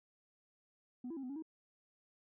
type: tone with pitch steps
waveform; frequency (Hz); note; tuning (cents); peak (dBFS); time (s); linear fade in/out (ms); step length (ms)
sine; 248.1 / 332.9 / 270.6 / 251.5 / 279.6 / 318.3; B3 / E4 / C#4 / B3 / C#4 / D#4; +8 / +17 / -42 / +32 / +15 / +39; -39; 1.04-1.424; 5; 64
effects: tanh soft clip ceiling -39 dBFS